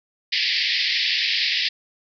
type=band-pass noise; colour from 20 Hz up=white; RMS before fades=-22 dBFS; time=0.32-1.69 s; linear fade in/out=10 ms; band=1800 to 5100 Hz; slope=96 dB/octave; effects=none